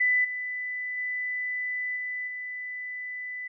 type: tone with level steps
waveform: sine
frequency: 1995 Hz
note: B6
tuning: 17 cents sharp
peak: -20 / -30 / -28 / -30 / -33 dBFS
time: 0-3.48 s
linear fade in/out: 10 ms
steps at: 0.24 / 0.97 / 1.96 / 2.27 s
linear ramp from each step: 10 ms
effects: none